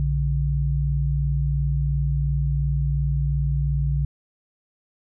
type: tone pair together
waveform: sine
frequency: 60.1 / 142.94 Hz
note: B1 / D3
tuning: -46 / -47 cents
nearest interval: octave + minor third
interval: 1499 cents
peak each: -22 dBFS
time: 0-4.05 s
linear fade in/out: 0 ms
effects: none